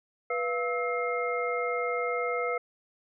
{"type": "tone cluster", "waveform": "sine", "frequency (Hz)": [490, 688, 1300, 2122], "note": ["B4", "F5", "E6", "C7"], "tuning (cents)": [-14, -26, -24, 24], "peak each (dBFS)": [-30, -35, -33, -34], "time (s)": [0.3, 2.58], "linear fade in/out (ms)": 5, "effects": []}